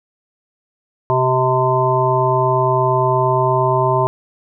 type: harmonic tone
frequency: 128.6 Hz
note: C3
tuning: 30 cents flat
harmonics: 1 / 3 / 5 / 7 / 8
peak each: -19 / -19 / -19 / -19 / -19 dBFS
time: 1.1-4.07 s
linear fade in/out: 0 ms
effects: none